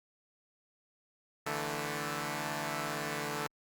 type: chord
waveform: 5% pulse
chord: D suspended second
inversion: none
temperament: equal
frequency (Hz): 146.83 / 164.81 / 220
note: D3 / E3 / A3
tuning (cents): 0 / 0 / 0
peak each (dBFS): -26 / -29 / -28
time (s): 1.46-3.47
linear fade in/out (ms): 5
effects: Opus 48 kbps